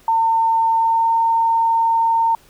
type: tone with pitch glide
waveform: sine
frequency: 905 to 912.3 Hz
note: A5 to A#5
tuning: +48 to -38 cents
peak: -13 dBFS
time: 0.08-2.35 s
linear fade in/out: 2 ms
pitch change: +14 cents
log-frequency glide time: 0.73-1.1 s
effects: pink hiss -51 dBFS RMS until 2.49 s